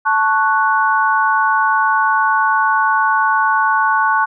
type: chord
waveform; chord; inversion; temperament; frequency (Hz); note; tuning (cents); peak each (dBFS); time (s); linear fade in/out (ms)
sine; F# minor; first; equal; 880 / 1108.7 / 1480; A5 / C#6 / F#6; 0 / 0 / 0; -16; 0.05-4.26; 20
effects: none